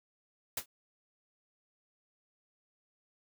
white noise with exponential decay, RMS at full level -29 dBFS, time 0.57-0.66 s, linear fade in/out 5 ms, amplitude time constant 19 ms, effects none

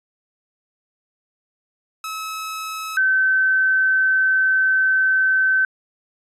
sawtooth / sine tone pair in turn, 1291 / 1535.3 Hz, E6 / G6, -37 / -36 cents, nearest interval minor third, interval 301 cents, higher second, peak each -23 / -14 dBFS, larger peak second, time 2.04-2.97 / 2.97-5.65 s, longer second, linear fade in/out 2 ms, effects resampled to 32000 Hz

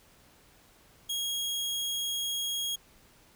sawtooth tone, 3286 Hz, G#7, 19 cents flat, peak -27 dBFS, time 1.09-2.76 s, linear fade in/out 10 ms, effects pink hiss -60 dBFS RMS until 3.35 s

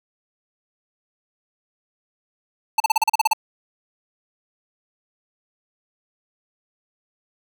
square tone bursts, 880 Hz, A5, in tune, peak -14 dBFS, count 10, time 2.78-3.333 s, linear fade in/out 5 ms, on 22 ms, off 37 ms, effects none

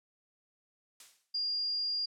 blue noise with exponential decay, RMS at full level -44 dBFS, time 1-1.35 s, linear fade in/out 2 ms, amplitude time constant 76 ms
sine tone, 4815 Hz, D8, 42 cents sharp, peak -30 dBFS, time 1.34-2.06 s, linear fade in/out 10 ms
effects low-pass 8000 Hz 12 dB/octave

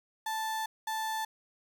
35% pulse tone bursts at uneven times, 880 Hz, A5, in tune, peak -30 dBFS, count 2, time 0.26-0.66 / 0.87-1.25 s, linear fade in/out 5 ms, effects 10-bit

